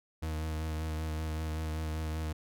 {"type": "tone with vibrato", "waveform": "40% pulse", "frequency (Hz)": 78.6, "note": "D#2", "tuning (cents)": 18, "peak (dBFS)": -32, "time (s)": [0.22, 2.33], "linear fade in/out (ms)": 10, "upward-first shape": "sine", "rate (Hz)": 5.2, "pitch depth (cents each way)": 22, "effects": []}